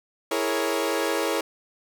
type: chord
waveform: sawtooth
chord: A# half-diminished seventh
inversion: second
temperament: equal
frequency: 329.6 / 415.3 / 466.2 / 554.4 Hz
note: E4 / G#4 / A#4 / C#5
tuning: 0 / 0 / 0 / 0 cents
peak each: -25 dBFS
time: 0.31-1.41 s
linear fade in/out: 5 ms
effects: none